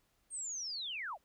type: linear sweep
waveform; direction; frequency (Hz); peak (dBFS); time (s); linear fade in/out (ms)
sine; down; 8710 to 519; -38; 0.3-1.18; 50
effects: pink hiss -75 dBFS RMS until 1.24 s

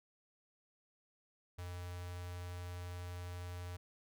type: tone with notch filter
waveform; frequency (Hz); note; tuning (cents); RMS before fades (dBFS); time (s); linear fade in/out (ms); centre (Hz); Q
square; 88.8; F2; +29; -45; 1.58-3.77; 10; 220; 0.66
effects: none

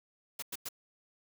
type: noise bursts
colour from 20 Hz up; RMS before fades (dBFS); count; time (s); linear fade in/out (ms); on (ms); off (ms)
white; -39; 3; 0.39-0.688; 5; 34; 98
effects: none

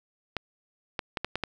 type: clicks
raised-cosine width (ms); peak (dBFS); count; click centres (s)
0.3; -13; 6; 0.367 / 0.992 / 1.172 / 1.246 / 1.356 / 1.437
effects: 9-bit

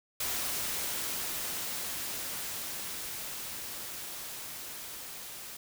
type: noise with level ramp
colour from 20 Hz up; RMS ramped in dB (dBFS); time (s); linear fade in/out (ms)
white; -33 to -44; 0.2-5.57; 5
effects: none

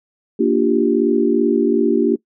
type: chord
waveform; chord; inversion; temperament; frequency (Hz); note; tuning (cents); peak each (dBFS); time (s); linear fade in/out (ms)
sine; G minor seventh; first; equal; 233.1 / 293.7 / 349.2 / 392; Bb3 / D4 / F4 / G4; 0 / 0 / 0 / 0; -18; 0.39-2.16; 10
effects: noise-tail reverb RT60 0.1 s tail -21 dB re dry

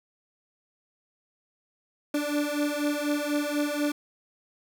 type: beating tone pair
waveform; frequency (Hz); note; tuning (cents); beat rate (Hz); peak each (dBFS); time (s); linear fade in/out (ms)
30% pulse; 291.3 / 295.4; D4 / D4; -14 / +10; 4.1; -26; 2.14-3.92; 5
effects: none

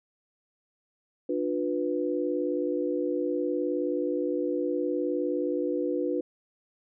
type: chord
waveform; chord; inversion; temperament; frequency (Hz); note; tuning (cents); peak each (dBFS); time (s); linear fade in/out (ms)
sine; B diminished; first; just; 296.3 / 355.6 / 493.9; D4 / F4 / B4; +15 / +31 / 0; -30; 1.29-6.21; 5
effects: none

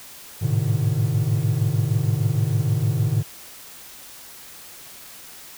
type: tone cluster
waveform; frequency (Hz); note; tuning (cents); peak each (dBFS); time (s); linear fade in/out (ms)
triangle; 104.4 / 110.9 / 128.2 / 151.4; G#2 / A2 / C3 / D#3; +10 / +14 / -35 / -47; -22; 0.41-3.23; 20
effects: white hiss -42 dBFS RMS until 5.57 s

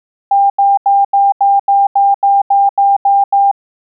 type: tone bursts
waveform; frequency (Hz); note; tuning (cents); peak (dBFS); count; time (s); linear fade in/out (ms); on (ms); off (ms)
sine; 797; G5; +28; -6; 12; 0.31-3.514; 5; 190; 84
effects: none

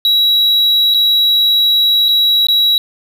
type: tone with dropouts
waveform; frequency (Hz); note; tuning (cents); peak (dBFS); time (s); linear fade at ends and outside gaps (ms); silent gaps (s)
triangle; 3883; B7; -30; -7; 0.05-2.78; 1; 0.94-0.945 / 2.085-2.089 / 2.469-2.485
effects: none

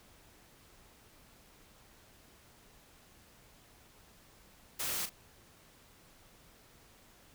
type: noise with echo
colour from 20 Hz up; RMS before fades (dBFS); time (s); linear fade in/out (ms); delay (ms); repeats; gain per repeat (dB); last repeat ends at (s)
white; -36; 4.79-5.06; 10; 37; 1; -10; 5.097
effects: pink hiss -61 dBFS RMS until 7.34 s

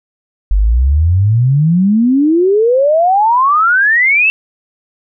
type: exponential sweep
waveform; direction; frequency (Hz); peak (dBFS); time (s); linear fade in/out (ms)
sine; up; 46.08 to 2700; -7; 0.51-4.3; 0
effects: none

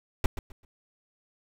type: noise with echo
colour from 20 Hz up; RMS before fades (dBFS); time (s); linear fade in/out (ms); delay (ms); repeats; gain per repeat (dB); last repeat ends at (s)
brown; -20; 0.24-0.26; 2; 130; 3; -12; 0.65
effects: none

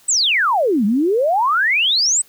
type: exponential two-way sweep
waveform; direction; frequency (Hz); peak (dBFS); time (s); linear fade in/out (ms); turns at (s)
sine; down then up; 8372 to 194.9 to 8372; -13; 0.08-2.22; 10; 0.85
effects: white hiss -51 dBFS RMS until 2.28 s

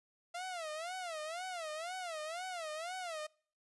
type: tone with vibrato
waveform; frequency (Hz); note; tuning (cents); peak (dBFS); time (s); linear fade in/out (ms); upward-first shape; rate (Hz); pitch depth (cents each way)
sawtooth; 676; E5; +43; -36; 0.34-3.27; 10; sine; 2; 180
effects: noise-tail reverb RT60 0.5 s tail -25 dB re dry + resampled to 24000 Hz

